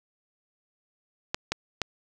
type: clicks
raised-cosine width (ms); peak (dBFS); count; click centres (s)
0.2; -9; 3; 1.345 / 1.52 / 1.817
effects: none